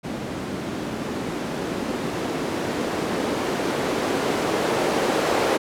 violet noise with low-pass filter sweep, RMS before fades -25 dBFS, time 0.03-5.58 s, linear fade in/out 20 ms, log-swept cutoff 210 to 430 Hz, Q 1.2, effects none

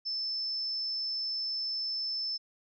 sine tone, 5274 Hz, E8, in tune, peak -31 dBFS, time 0.05-2.38 s, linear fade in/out 20 ms, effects none

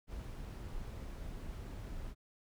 brown noise, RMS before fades -44 dBFS, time 0.07-2.15 s, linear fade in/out 50 ms, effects none

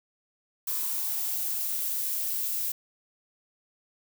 violet noise with high-pass filter sweep, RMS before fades -30 dBFS, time 0.67-2.72 s, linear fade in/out 5 ms, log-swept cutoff 1100 to 340 Hz, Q 6.8, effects none

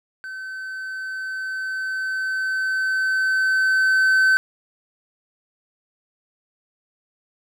triangle tone with level ramp, 1532 Hz, G6, 40 cents flat, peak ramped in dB -29 to -11 dBFS, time 0.24-4.37 s, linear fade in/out 0 ms, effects none

